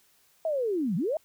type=linear two-way sweep; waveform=sine; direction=down then up; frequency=663 to 155.3 to 663 Hz; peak=-25 dBFS; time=0.45-1.17 s; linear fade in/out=2 ms; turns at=0.96 s; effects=white hiss -64 dBFS RMS until 1.24 s